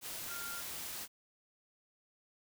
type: tone in noise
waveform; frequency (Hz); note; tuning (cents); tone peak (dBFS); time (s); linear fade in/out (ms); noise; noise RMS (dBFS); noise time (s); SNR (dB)
sine; 1396.9; F6; 0; -44; 0.27-0.63; 50; white; -43; 0.01-1.08; -4
effects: none